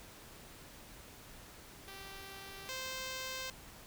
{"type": "tone pair in turn", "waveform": "5% pulse", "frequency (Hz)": [390.3, 521], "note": ["G4", "C5"], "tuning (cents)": [-8, -7], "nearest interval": "perfect fourth", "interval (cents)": 501, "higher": "second", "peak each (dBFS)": [-37, -28], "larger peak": "second", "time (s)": [[1.88, 2.69], [2.69, 3.5]], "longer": "neither", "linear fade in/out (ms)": 0, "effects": ["pink hiss -54 dBFS RMS until 3.86 s"]}